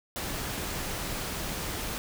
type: noise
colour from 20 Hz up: pink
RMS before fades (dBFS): -34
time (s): 0.16-1.98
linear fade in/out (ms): 0
effects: none